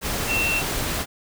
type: tone in noise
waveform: sine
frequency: 2700 Hz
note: E7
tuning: 41 cents sharp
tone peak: -21 dBFS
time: 0.27-0.63 s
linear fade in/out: 50 ms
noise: pink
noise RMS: -26 dBFS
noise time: 0.01-1.06 s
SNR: +2 dB
effects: none